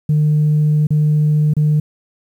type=tone with dropouts; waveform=sine; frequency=151.2 Hz; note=D#3; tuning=49 cents flat; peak=-9 dBFS; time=0.09-1.8 s; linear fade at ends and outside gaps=5 ms; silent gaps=0.87-0.905 / 1.537-1.566 s; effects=tanh soft clip ceiling -8 dBFS + 8-bit